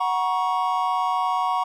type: chord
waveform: triangle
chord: F# major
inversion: none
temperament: equal with one note detuned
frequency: 740 / 951.9 / 1108.7 Hz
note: F#5 / A#5 / C#6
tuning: 0 / +36 / 0 cents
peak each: -23 dBFS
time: 0-1.64 s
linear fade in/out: 10 ms
effects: none